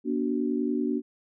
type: tone cluster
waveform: sine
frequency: 240.4 / 290.7 / 373.6 Hz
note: B3 / D4 / F#4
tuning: -46 / -18 / +17 cents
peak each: -28 / -28 / -31 dBFS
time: 0.04-1.02 s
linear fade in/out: 50 ms
effects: none